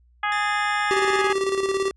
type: harmonic tone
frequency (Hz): 415.3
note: G#4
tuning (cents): 0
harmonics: 2 / 3 / 4 / 5 / 6 / 7 / 8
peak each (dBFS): -26 / -26 / -27 / -30 / -36 / -38 / -39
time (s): 0.23-1.33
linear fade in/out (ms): 5
type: tone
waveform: sawtooth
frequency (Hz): 1791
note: A6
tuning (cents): +30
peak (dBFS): -27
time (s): 0.32-1.21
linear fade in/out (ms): 0
type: tone with tremolo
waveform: square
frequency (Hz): 388.4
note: G4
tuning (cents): -16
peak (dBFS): -20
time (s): 0.91-1.91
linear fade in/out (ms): 0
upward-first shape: square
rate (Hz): 18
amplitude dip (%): 50
effects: added 60 Hz sine -54 dBFS peak until 1.96 s + resampled to 22050 Hz